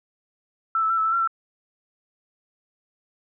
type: tone with pitch steps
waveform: sine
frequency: 1329 / 1309 / 1349 / 1306 / 1323 / 1368 / 1338 Hz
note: E6 / E6 / E6 / E6 / E6 / F6 / E6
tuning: +14 / -13 / +40 / -17 / +6 / -36 / +25 cents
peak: -19 dBFS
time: 0.75-1.275 s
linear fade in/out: 2 ms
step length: 75 ms
effects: none